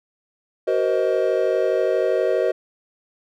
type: chord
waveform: triangle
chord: C half-diminished seventh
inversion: second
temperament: just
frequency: 376.7 / 470.9 / 523.3 / 627.9 Hz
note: Gb4 / Bb4 / C5 / Eb5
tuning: +31 / +18 / 0 / +16 cents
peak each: -21 dBFS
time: 0.67-2.52 s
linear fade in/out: 10 ms
effects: none